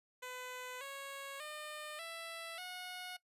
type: tone with pitch steps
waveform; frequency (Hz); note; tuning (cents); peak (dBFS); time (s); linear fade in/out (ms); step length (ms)
10% pulse; 503 / 551.7 / 605.1 / 663.7 / 728; B4 / C#5 / D#5 / E5 / F#5; +32 / -8 / -48 / +12 / -28; -36; 0.22-3.17; 10; 590
effects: noise-tail reverb RT60 0.1 s tail -19 dB re dry + resampled to 32000 Hz